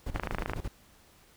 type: noise with tremolo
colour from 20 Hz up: brown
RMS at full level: -34 dBFS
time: 0.06-0.68 s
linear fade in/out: 5 ms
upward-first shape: square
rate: 12 Hz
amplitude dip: 75%
type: click train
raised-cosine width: 0.5 ms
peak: -16 dBFS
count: 11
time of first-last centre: 0.16-0.535 s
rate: 26.7 Hz
effects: pink hiss -60 dBFS RMS until 1.36 s